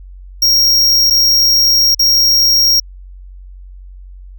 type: tone with dropouts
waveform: square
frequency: 5588 Hz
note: F8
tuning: in tune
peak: -8 dBFS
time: 0.42-2.8 s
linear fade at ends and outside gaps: 5 ms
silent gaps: 1.101-1.106 / 1.947-1.993 s
effects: added 46 Hz sine -31 dBFS peak until 4.38 s